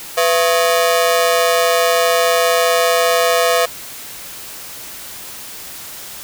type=ring-modulated tone; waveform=sawtooth; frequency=587.3 Hz; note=D5; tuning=in tune; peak=-5 dBFS; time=0.17-3.66 s; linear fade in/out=10 ms; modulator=87.6 Hz; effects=white hiss -32 dBFS RMS until 6.23 s